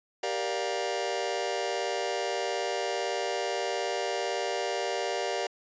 sawtooth chord, G minor seventh, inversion none, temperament just, 392 / 470.4 / 588 / 705.6 Hz, G4 / Bb4 / D5 / F5, 0 / +16 / +2 / +18 cents, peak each -30 dBFS, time 0.23-5.47 s, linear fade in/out 5 ms, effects resampled to 16000 Hz

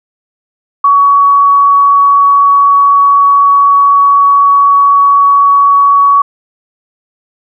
sine tone, 1126 Hz, C#6, 27 cents sharp, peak -3 dBFS, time 0.84-6.22 s, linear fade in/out 5 ms, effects none

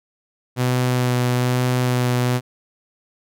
sawtooth tone with vibrato, 124.8 Hz, B2, 19 cents sharp, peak -13 dBFS, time 0.56-2.41 s, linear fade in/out 50 ms, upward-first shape sine, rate 1.1 Hz, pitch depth 14 cents each way, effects none

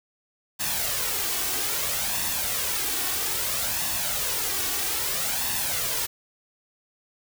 white noise with flanger, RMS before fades -27 dBFS, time 0.59-6.07 s, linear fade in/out 20 ms, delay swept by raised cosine 1.1 to 2.7 ms, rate 0.61 Hz, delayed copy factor +0.55, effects none

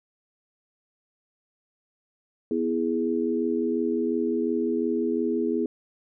sine chord, E major, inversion second, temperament equal, 246.9 / 329.6 / 415.3 Hz, B3 / E4 / G#4, 0 / 0 / 0 cents, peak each -27 dBFS, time 2.51-5.66 s, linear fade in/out 2 ms, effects none

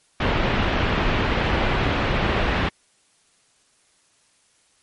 pink low-pass noise, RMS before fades -21 dBFS, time 0.2-2.69 s, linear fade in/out 5 ms, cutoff 3200 Hz, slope 24 dB/octave, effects white hiss -61 dBFS RMS until 4.82 s + MP3 48 kbps

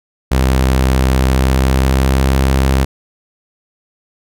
sawtooth tone with pitch glide, 65.1 to 66.51 Hz, C2 to C2, -8 to +29 cents, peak -6 dBFS, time 0.31-2.85 s, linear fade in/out 10 ms, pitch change +37 cents, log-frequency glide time 1.23-2.32 s, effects none

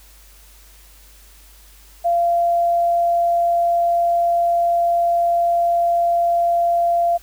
sine tone, 688 Hz, F5, 26 cents flat, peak -14 dBFS, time 2.04-7.18 s, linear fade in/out 20 ms, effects added 50 Hz sine -46 dBFS peak until 7.22 s + white hiss -49 dBFS RMS until 7.22 s

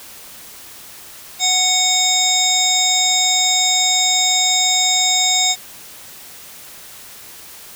harmonic tone with a mistuned harmonic, 740 Hz, F#5, in tune, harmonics 1 / 3 / 5 / 7 / 9 / 10, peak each -23 / -23 / -17 / -23 / -23 / -18 dBFS, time 1.39-5.56 s, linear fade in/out 50 ms, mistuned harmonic 9, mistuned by +17 cents, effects white hiss -38 dBFS RMS until 7.75 s

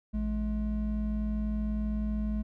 triangle tone pair together, 56.2 / 212.2 Hz, A1 / G#3, +37 / +38 cents, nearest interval octave + major seventh, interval 2301 cents, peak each -29 / -29 dBFS, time 0.13-2.43 s, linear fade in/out 20 ms, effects none

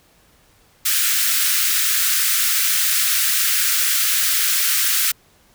white high-pass noise, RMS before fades -18 dBFS, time 0.85-5.12 s, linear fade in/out 10 ms, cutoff 1300 Hz, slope 48 dB/octave, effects pink hiss -55 dBFS RMS until 5.54 s

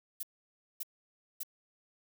violet noise bursts, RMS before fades -38 dBFS, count 3, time 0.2-1.433 s, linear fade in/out 5 ms, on 31 ms, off 570 ms, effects none

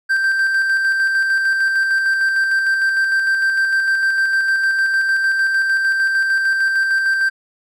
triangle tone with tremolo, 1568 Hz, G6, in tune, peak -11 dBFS, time 0.09-7.3 s, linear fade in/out 20 ms, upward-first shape square, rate 6.6 Hz, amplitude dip 30%, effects none

